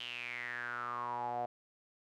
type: tone with band-pass filter sweep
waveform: sawtooth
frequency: 121 Hz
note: B2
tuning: 35 cents flat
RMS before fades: -40 dBFS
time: 0-1.46 s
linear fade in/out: 5 ms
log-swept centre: 3100 to 680 Hz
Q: 8.6
effects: none